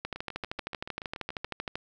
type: two click trains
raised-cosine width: 0.3 ms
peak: -17 / -23 dBFS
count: 23 / 10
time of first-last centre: 0.05-1.755 / 0.16-1.448 s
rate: 12.9 / 6.99 Hz
effects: none